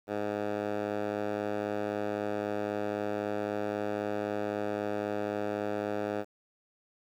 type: tone with band-pass filter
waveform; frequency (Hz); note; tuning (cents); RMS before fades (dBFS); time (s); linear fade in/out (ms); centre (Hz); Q
10% pulse; 103.83; G#2; 0; -33; 0.07-6.25; 50; 630; 0.8
effects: 10-bit